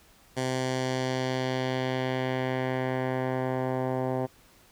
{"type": "tone with low-pass filter sweep", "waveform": "10% pulse", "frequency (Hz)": 129.3, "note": "C3", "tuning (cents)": -20, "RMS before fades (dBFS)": -29, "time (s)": [0.36, 4.27], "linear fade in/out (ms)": 20, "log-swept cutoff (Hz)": [8400, 860], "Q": 1.1, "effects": ["pink hiss -58 dBFS RMS until 4.71 s"]}